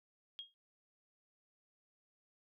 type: tone with exponential decay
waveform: sine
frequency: 3260 Hz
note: G#7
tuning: 33 cents flat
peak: -40 dBFS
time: 0.39-0.54 s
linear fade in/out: 0 ms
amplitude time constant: 31 ms
effects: none